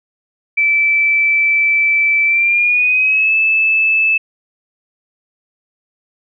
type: tone with pitch glide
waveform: sine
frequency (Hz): 2321 to 2620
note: D7 to E7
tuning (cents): -21 to -11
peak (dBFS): -10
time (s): 0.57-4.18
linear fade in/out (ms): 10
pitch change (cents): +210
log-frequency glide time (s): 2.25-3.35
effects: none